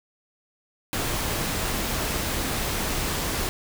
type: noise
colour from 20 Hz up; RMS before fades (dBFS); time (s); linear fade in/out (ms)
pink; -27; 0.93-3.49; 0
effects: none